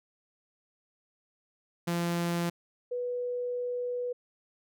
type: tone pair in turn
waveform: sawtooth / sine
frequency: 171.7 / 491.1 Hz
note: F3 / B4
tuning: -29 / -10 cents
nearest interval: octave + tritone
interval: 1819 cents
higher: second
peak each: -24 / -30 dBFS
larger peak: first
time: 1.87-2.5 / 2.91-4.13 s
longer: second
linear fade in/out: 10 ms
effects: none